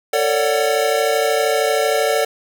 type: chord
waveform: square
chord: D major seventh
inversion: second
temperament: equal with one note detuned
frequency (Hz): 449.8 / 554.4 / 587.3 / 740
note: A4 / C#5 / D5 / F#5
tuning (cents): +38 / 0 / 0 / 0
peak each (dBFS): -20 / -23 / -21 / -23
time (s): 0.13-2.25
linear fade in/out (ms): 5
effects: none